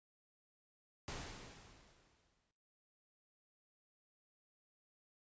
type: noise with exponential decay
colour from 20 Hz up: pink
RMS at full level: -44 dBFS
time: 1.08-2.51 s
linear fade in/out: 0 ms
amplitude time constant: 310 ms
effects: noise-tail reverb RT60 0.7 s tail -17 dB re dry + resampled to 16000 Hz